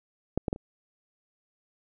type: clicks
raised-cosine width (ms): 2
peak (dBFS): -12 / -14 / -14 / -29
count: 4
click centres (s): 0.376 / 0.482 / 0.529 / 0.561
effects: none